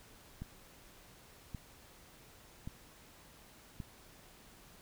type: click train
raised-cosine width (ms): 5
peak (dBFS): -29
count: 4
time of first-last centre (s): 0.42-3.802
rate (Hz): 0.887
effects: pink hiss -59 dBFS RMS until 4.81 s